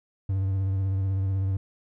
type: tone with vibrato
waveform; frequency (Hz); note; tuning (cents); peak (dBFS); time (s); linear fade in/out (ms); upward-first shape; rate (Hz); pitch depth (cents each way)
triangle; 96.3; G2; -30; -21; 0.29-1.57; 5; triangle; 16; 39
effects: none